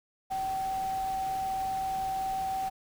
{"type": "tone in noise", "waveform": "sine", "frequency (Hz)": 767, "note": "G5", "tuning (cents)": -38, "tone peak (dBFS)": -29, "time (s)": [0.3, 2.7], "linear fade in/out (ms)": 20, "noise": "pink", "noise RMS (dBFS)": -45, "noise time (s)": [0.3, 2.7], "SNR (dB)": 13, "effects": []}